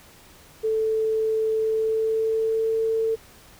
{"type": "tone with pitch glide", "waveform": "sine", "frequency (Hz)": [440, 447.2], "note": ["A4", "A4"], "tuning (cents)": [0, 28], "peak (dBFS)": -20, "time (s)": [0.63, 3.16], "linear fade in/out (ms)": 20, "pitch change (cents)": 28, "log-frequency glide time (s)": [1.59, 2.81], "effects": ["pink hiss -50 dBFS RMS until 3.59 s"]}